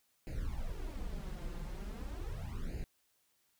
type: noise with flanger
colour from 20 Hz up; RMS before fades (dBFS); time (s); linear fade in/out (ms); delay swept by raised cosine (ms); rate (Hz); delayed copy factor
brown; -40; 0.27-2.84; 0; 0.43 to 5.83; 0.4; +0.9
effects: white hiss -75 dBFS RMS until 3.59 s